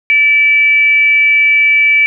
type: tone with frequency modulation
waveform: sine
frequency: 2308 Hz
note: D7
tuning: 31 cents flat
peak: -6 dBFS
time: 0.1-2.06 s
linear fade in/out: 0 ms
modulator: 535 Hz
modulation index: 0.2
effects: none